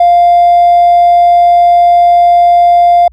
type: tone with hard clipping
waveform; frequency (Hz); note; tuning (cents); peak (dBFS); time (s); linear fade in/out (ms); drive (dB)
sine; 698.5; F5; 0; -3; 0-3.08; 5; 1
effects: added 60 Hz sine -36 dBFS peak until 3.12 s